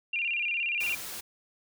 sine tone with vibrato, 2575 Hz, E7, 41 cents flat, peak -27 dBFS, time 0.13-0.95 s, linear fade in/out 5 ms, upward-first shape square, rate 17 Hz, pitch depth 120 cents each way
white noise, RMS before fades -39 dBFS, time 0.8-1.21 s, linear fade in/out 10 ms
effects none

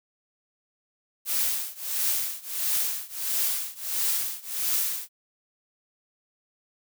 blue noise with tremolo, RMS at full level -24 dBFS, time 1.25-5.09 s, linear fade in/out 50 ms, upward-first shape triangle, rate 1.5 Hz, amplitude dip 95%, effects none

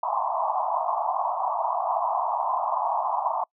white band-pass noise, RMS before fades -26 dBFS, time 0.03-3.44 s, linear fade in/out 5 ms, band 650 to 1100 Hz, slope 96 dB/octave, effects noise-tail reverb RT60 0.1 s tail -26 dB re dry

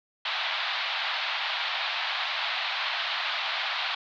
white band-pass noise, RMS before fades -30 dBFS, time 0.25-3.95 s, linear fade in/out 5 ms, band 670 to 4100 Hz, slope 48 dB/octave, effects none

